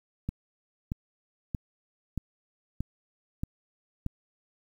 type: click train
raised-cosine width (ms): 5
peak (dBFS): -18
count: 7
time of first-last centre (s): 0.29-4.064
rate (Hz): 1.59
effects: 9-bit